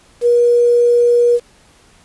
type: tone with quantisation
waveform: sine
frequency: 479.4 Hz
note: A#4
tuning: 48 cents sharp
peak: -8 dBFS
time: 0.21-1.4 s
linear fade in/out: 50 ms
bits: 6
effects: pink hiss -49 dBFS RMS until 2.04 s + resampled to 24000 Hz